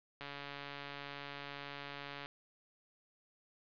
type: click train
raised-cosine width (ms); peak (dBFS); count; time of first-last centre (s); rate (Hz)
0.3; -29; 292; 0.21-2.259; 142
effects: resampled to 11025 Hz + 11-bit